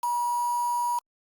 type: tone with quantisation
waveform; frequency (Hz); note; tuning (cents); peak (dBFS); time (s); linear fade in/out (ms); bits
sine; 962; B5; -46; -24; 0.03-0.99; 5; 6
effects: Opus 48 kbps